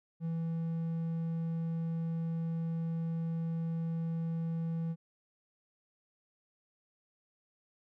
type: tone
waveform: triangle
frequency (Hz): 164.81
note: E3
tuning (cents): 0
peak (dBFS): -30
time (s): 0.2-4.96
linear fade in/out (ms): 50
effects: none